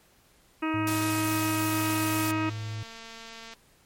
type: harmonic tone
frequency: 315.9 Hz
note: D#4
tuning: 26 cents sharp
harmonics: 1 / 2 / 3 / 4 / 5 / 6 / 7 / 8 / 9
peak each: -27 / -40 / -36 / -34 / -42 / -41 / -45 / -37 / -46 dBFS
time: 0.62-2.5 s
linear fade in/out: 10 ms
type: tone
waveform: triangle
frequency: 107.7 Hz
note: A2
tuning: 37 cents flat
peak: -30 dBFS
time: 0.74-2.83 s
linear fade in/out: 0 ms
type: high-pass noise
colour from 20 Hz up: white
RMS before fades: -34 dBFS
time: 0.87-2.31 s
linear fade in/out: 2 ms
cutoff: 130 Hz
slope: 24 dB/octave
type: click train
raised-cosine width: 0.2 ms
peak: -27 dBFS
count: 402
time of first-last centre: 1.77-3.537 s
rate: 227 Hz
effects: pink hiss -61 dBFS RMS until 3.85 s + MP3 64 kbps